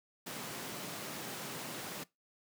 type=high-pass noise; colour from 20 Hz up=pink; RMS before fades=-43 dBFS; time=0.26-2.04 s; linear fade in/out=10 ms; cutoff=140 Hz; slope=24 dB/octave; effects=noise-tail reverb RT60 0.2 s tail -21 dB re dry